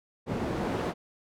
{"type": "noise with band-pass filter sweep", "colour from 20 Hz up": "pink", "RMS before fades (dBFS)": -31, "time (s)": [0.26, 0.94], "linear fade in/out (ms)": 50, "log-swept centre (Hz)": [260, 470], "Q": 0.71, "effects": []}